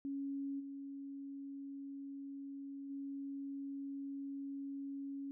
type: tone with level steps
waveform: sine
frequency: 277.2 Hz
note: C#4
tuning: in tune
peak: -38 / -44 / -41 dBFS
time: 0.05-5.31 s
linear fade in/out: 0 ms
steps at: 0.59 / 2.89 s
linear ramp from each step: 20 ms
effects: none